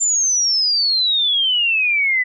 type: exponential sweep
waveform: sine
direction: down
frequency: 7300 to 1975.5 Hz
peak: -14 dBFS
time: 0-2.24 s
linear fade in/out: 20 ms
effects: none